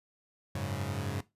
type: chord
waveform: sawtooth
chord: F# suspended second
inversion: none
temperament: equal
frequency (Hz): 92.5 / 103.83 / 138.59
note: F#2 / G#2 / C#3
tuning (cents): 0 / 0 / 0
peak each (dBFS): -33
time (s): 0.55-1.21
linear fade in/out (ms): 5
effects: noise-tail reverb RT60 0.2 s tail -17 dB re dry + resampled to 32000 Hz